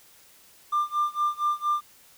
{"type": "tone with tremolo", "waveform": "triangle", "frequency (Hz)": 1193, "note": "D6", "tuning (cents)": 27, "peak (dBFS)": -17, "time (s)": [0.72, 1.81], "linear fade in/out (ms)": 10, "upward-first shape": "sine", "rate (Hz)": 4.3, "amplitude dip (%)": 95, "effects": ["tanh soft clip ceiling -17 dBFS", "white hiss -55 dBFS RMS until 2.17 s"]}